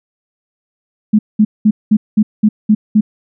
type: tone bursts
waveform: sine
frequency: 213.1 Hz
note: G#3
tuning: 45 cents sharp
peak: -5 dBFS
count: 8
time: 1.13-3.01 s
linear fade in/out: 10 ms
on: 60 ms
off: 200 ms
effects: none